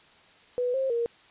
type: tone with pitch steps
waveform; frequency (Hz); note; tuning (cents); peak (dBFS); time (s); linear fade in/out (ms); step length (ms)
sine; 493.4 / 532 / 468.9; B4 / C5 / A#4; -2 / +29 / +10; -24; 0.58-1.06; 0; 160
effects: white hiss -56 dBFS RMS until 1.3 s + resampled to 8000 Hz